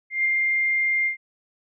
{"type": "tone with ADSR envelope", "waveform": "sine", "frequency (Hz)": 2107, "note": "C7", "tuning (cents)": 12, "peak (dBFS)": -17, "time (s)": [0.1, 1.17], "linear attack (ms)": 150, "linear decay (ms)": 9, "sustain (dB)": -2, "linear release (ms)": 110, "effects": []}